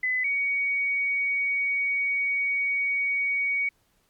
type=tone pair in turn; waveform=sine; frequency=2014 / 2245 Hz; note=B6 / C#7; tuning=+33 / +21 cents; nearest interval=major second; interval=188 cents; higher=second; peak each=-23 dBFS; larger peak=neither; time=0.03-0.24 / 0.24-3.69 s; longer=second; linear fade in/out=5 ms; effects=pink hiss -68 dBFS RMS until 4.09 s + Opus 48 kbps